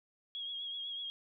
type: tone with vibrato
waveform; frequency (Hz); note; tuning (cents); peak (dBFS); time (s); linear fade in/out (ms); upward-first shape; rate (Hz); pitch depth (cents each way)
sine; 3295; G#7; -14; -38; 0.35-1.1; 0; triangle; 8; 43
effects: none